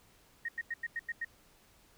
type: tone bursts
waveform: sine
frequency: 1864.7 Hz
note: A#6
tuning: in tune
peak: -33 dBFS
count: 7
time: 0.45-1.248 s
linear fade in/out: 5 ms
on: 36 ms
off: 91 ms
effects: pink hiss -64 dBFS RMS until 1.97 s